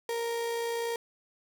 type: tone with amplitude modulation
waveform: 35% pulse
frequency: 465.8 Hz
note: A#4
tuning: 1 cent flat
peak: -27 dBFS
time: 0.09-0.96 s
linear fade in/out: 2 ms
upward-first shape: sine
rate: 60.4 Hz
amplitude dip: 30%
effects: none